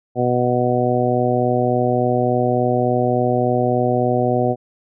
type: harmonic tone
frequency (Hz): 123.47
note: B2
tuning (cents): 0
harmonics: 1 / 2 / 3 / 4 / 5 / 6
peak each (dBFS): -22 / -22 / -22 / -22 / -22 / -22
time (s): 0.15-4.56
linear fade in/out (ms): 50
effects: none